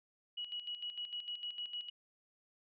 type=tone with tremolo; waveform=sine; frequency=2918 Hz; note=F#7; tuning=25 cents flat; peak=-38 dBFS; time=0.37-1.9 s; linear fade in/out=10 ms; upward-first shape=square; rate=6.6 Hz; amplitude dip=65%; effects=resampled to 11025 Hz